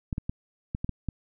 clicks, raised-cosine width 5 ms, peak -17 dBFS, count 7, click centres 0.128 / 0.181 / 0.295 / 0.749 / 0.845 / 0.893 / 1.087 s, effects none

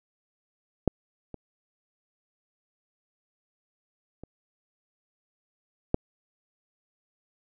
clicks, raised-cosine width 2 ms, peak -7 / -25 / -28 / -8 dBFS, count 4, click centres 0.877 / 1.343 / 4.236 / 5.944 s, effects none

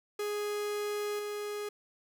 45% pulse tone with level steps, 415.3 Hz, G#4, in tune, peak -32 / -35 dBFS, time 0.19-1.69 s, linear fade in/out 5 ms, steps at 1.19 s, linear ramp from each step 2 ms, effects none

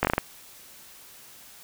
slowing click train, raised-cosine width 0.5 ms, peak -6 dBFS, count 6, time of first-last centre 0.03-0.181 s, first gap 18 ms, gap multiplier 1.26, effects white hiss -49 dBFS RMS until 1.63 s

